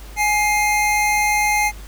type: tone pair together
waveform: square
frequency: 837 / 2109 Hz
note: G#5 / C7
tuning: +13 / +13 cents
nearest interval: octave + major third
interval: 1600 cents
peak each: -19 dBFS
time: 0.16-1.72 s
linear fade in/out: 50 ms
effects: added 50 Hz sine -34 dBFS peak until 1.87 s + pink hiss -43 dBFS RMS until 1.87 s